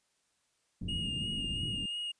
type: low-pass noise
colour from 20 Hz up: white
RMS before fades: -39 dBFS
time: 0.81-1.86 s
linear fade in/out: 5 ms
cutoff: 240 Hz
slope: 24 dB/octave
type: tone with vibrato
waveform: triangle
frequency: 2849 Hz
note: F7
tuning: 34 cents sharp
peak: -33 dBFS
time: 0.88-2.12 s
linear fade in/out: 10 ms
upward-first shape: sine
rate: 2.9 Hz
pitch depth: 20 cents each way
effects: white hiss -75 dBFS RMS until 2.19 s + resampled to 22050 Hz